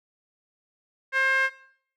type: tone with band-pass filter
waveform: sawtooth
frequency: 532 Hz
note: C5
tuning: 29 cents sharp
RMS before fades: -23 dBFS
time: 1.12-1.5 s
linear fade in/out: 50 ms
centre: 1800 Hz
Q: 7.4
effects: noise-tail reverb RT60 0.6 s tail -18 dB re dry